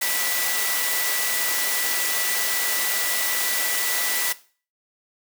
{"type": "tone in noise", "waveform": "sine", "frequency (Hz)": 1967, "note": "B6", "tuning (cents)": -7, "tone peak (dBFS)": -29, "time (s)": [0.01, 4.33], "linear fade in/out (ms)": 10, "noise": "white", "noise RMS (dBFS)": -24, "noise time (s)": [0.01, 4.33], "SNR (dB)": -8, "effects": ["noise-tail reverb RT60 0.4 s tail -17 dB re dry", "high-pass 400 Hz 12 dB/octave"]}